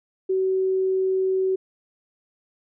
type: tone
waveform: sine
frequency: 378.2 Hz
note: F#4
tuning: 38 cents sharp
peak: -19 dBFS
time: 0.29-1.56 s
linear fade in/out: 10 ms
effects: none